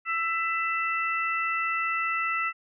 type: harmonic tone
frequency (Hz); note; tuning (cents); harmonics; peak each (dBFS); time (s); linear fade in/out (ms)
665; E5; +15; 2 / 3 / 4; -28 / -30 / -31; 0.05-2.53; 50
effects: none